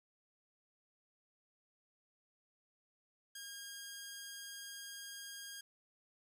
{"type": "tone", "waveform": "10% pulse", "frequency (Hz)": 1622, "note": "G#6", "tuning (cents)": -41, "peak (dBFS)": -38, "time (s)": [3.35, 5.61], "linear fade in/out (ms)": 5, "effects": []}